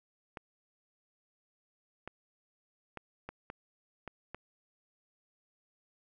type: clicks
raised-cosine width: 0.5 ms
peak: -26 dBFS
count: 7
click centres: 0.372 / 2.076 / 2.973 / 3.29 / 3.501 / 4.077 / 4.346 s
effects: none